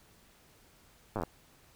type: slowing click train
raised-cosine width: 1 ms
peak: -20 dBFS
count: 8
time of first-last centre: 1.16-1.236 s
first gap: 9 ms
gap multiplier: 1.06
effects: pink hiss -62 dBFS RMS until 1.75 s